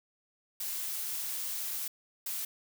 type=noise bursts at uneven times; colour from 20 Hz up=blue; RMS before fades=-36 dBFS; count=2; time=0.6-1.88 / 2.26-2.45 s; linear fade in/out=5 ms; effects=none